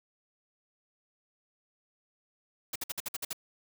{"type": "noise bursts", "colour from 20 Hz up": "white", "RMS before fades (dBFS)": -35, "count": 8, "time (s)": [2.73, 3.331], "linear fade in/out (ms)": 5, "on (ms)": 27, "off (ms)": 55, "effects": []}